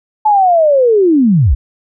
sine linear sweep, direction down, 870 to 47.48 Hz, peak -6 dBFS, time 0.25-1.55 s, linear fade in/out 10 ms, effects none

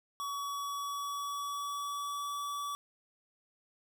square tone with pitch glide, 1130 to 1147.8 Hz, C#6 to D6, +33 to -40 cents, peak -36 dBFS, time 0.2-2.75 s, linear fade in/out 0 ms, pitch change +27 cents, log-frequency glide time 0.31-2.36 s, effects none

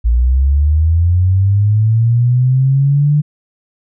sine linear sweep, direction up, 56 to 150 Hz, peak -8 dBFS, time 0.04-3.22 s, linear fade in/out 20 ms, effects none

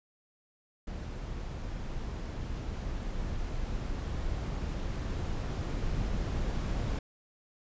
brown noise with level ramp, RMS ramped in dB -38 to -31 dBFS, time 0.87-6.99 s, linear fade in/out 5 ms, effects resampled to 16000 Hz

